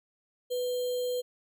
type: tone with sample-and-hold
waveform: sine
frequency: 495.7 Hz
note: B4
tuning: 6 cents sharp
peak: -28 dBFS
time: 0.5-1.22 s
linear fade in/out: 20 ms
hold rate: 3675 Hz
effects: none